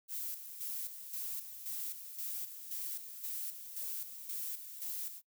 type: noise with tremolo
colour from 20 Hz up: violet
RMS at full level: -40 dBFS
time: 0.08-5.22 s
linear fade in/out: 50 ms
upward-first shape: square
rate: 1.9 Hz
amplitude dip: 60%
effects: noise-tail reverb RT60 0.1 s tail -22 dB re dry